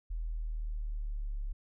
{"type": "linear sweep", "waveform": "sine", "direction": "down", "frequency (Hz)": [40.84, 35], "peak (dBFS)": -33, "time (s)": [0.1, 1.53], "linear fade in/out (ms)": 10, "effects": []}